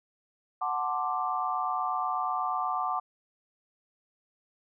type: chord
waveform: sine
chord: D dominant seventh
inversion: first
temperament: equal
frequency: 740 / 880 / 1046.5 / 1174.7 Hz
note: F#5 / A5 / C6 / D6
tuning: 0 / 0 / 0 / 0 cents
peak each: -32 / -35 / -35 / -31 dBFS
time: 0.61-3 s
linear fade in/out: 10 ms
effects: none